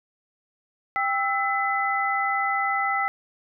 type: tone cluster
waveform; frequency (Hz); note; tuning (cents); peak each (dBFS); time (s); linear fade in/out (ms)
sine; 792 / 1317 / 2011; G5 / E6 / B6; +18 / -2 / +31; -26; 0.96-3.08; 0
effects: none